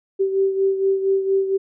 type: beating tone pair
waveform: sine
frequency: 387.1 / 391.4 Hz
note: G4 / G4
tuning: -22 / -3 cents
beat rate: 4.3 Hz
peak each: -17 / -24 dBFS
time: 0.19-1.58 s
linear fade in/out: 20 ms
effects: none